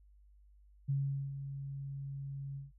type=tone with ADSR envelope; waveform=sine; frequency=138.3 Hz; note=C#3; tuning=4 cents flat; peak=-29 dBFS; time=0.88-2.72 s; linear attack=17 ms; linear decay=420 ms; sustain=-10 dB; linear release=160 ms; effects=added 50 Hz sine -59 dBFS peak until 2.78 s

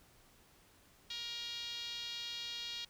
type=tone with band-pass filter; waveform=5% pulse; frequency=471.6 Hz; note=A#4; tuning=20 cents sharp; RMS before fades=-43 dBFS; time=1.1-2.85 s; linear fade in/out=5 ms; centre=3600 Hz; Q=2.9; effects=pink hiss -65 dBFS RMS until 2.89 s

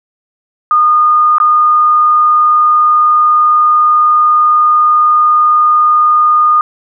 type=tone with dropouts; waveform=sine; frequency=1223 Hz; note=D#6; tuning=30 cents flat; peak=-5 dBFS; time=0.71-6.61 s; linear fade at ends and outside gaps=1 ms; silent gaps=1.383-1.401 s; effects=none

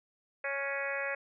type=harmonic tone with a mistuned harmonic; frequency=277.3 Hz; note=C#4; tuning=1 cent sharp; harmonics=2 / 3 / 4 / 5 / 6 / 7 / 8 / 9; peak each=-37 / -46 / -45 / -43 / -38 / -39 / -41 / -43 dBFS; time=0.44-1.15 s; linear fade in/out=5 ms; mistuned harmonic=5; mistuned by=+18 cents; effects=none

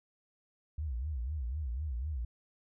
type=tone with vibrato; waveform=sine; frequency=67.9 Hz; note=C#2; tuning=35 cents flat; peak=-33 dBFS; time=0.78-2.25 s; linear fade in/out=5 ms; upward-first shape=sine; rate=4 Hz; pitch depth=270 cents each way; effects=none

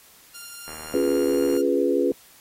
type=tone with pitch glide; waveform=5% pulse; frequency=1396.9 to 1408.2 Hz; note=F6 to F6; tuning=0 to +14 cents; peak=-28 dBFS; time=0.34-1.62 s; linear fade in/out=10 ms; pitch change=+14 cents; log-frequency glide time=0.72-1.42 s
type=click train; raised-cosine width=0.5 ms; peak=-24 dBFS; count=70; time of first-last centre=0.68-1.566 s; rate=77.9 Hz
type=chord; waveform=sine; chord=C# dominant seventh; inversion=none; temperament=equal; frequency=277.2 / 349.2 / 415.3 / 493.9 Hz; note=C#4 / E#4 / G#4 / B4; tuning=0 / 0 / 0 / 0 cents; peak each=-24 dBFS; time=0.94-2.12 s; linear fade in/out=2 ms
effects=white hiss -52 dBFS RMS until 2.4 s + AAC 48 kbps

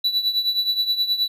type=tone with tremolo; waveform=triangle; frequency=3951 Hz; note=B7; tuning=in tune; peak=-14 dBFS; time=0.04-1.28 s; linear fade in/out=5 ms; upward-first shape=triangle; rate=9.5 Hz; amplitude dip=80%; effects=none

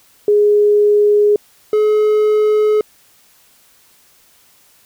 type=tone pair in turn; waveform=sine / triangle; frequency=415.3 / 425.7 Hz; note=G#4 / G#4; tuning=0 / +43 cents; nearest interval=unison; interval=43 cents; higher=second; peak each=-8 dBFS; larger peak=neither; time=0.28-1.36 / 1.73-2.81 s; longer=neither; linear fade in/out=2 ms; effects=white hiss -51 dBFS RMS until 4.85 s

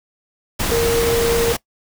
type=tone in noise; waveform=sine; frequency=465.3 Hz; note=A#4; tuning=3 cents flat; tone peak=-15 dBFS; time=0.71-1.53 s; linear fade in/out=10 ms; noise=pink; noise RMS=-21 dBFS; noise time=0.59-1.57 s; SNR=+3 dB; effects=noise-tail reverb RT60 0.1 s tail -21 dB re dry

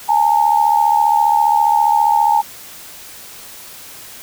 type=tone pair together; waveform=sine; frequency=834 / 908.9 Hz; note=G#5 / A#5; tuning=+7 / -44 cents; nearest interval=minor second; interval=149 cents; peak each=-13 dBFS; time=0.08-2.42 s; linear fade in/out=20 ms; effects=white hiss -36 dBFS RMS until 4.22 s

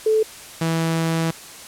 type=tone pair in turn; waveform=sine / sawtooth; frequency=436.1 / 163.76 Hz; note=A4 / E3; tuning=-15 / -11 cents; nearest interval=octave + perfect fourth; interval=1696 cents; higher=first; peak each=-14 / -15 dBFS; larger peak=first; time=0.06-0.23 / 0.61-1.31 s; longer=second; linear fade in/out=5 ms; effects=white hiss -39 dBFS RMS until 1.67 s + low-pass 11000 Hz 12 dB/octave

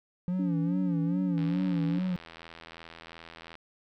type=tone with vibrato; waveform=triangle; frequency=174.61 Hz; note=F3; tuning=in tune; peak=-25 dBFS; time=0.28-2.16 s; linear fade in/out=0 ms; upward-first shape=sine; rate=2.4 Hz; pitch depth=110 cents each way
type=tone; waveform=sine; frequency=285.4 Hz; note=D4; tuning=49 cents flat; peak=-30 dBFS; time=0.39-1.99 s; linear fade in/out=5 ms
type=click train; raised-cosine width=0.3 ms; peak=-29 dBFS; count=181; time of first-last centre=1.38-3.554 s; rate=82.8 Hz
effects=none

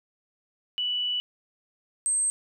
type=tone pair in turn; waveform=sine; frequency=2960 / 8300 Hz; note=F#7 / C9; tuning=0 / -15 cents; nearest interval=octave + tritone; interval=1785 cents; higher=second; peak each=-25 / -22 dBFS; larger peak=second; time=0.78-1.2 / 2.06-2.3 s; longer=first; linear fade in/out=0 ms; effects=none

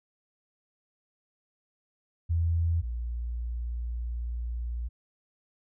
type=tone pair in turn; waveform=sine; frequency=83.5 / 59.04 Hz; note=E2 / A#1; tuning=+23 / +23 cents; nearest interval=tritone; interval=600 cents; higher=first; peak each=-23 / -30 dBFS; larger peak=first; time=2.29-2.82 / 2.82-4.89 s; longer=second; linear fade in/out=20 ms; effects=none

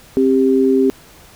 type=tone pair together; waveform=sine; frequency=265.5 / 395.3 Hz; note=C4 / G4; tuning=+25 / +15 cents; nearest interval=perfect fifth; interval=690 cents; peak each=-13 dBFS; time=0.17-0.9 s; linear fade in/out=0 ms; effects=pink hiss -44 dBFS RMS until 1.35 s

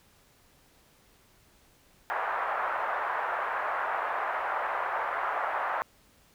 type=band-pass noise; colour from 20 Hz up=pink; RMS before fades=-31 dBFS; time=2.1-5.82 s; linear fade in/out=0 ms; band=690 to 1600 Hz; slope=24 dB/octave; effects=pink hiss -62 dBFS RMS until 6.34 s

